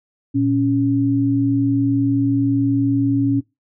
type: tone pair together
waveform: sine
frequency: 116.8 / 277.8 Hz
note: A#2 / C#4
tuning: +4 / +4 cents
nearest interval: octave + minor third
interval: 1500 cents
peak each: -21 / -15 dBFS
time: 0.34-3.41 s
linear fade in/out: 20 ms
effects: noise-tail reverb RT60 0.2 s tail -19 dB re dry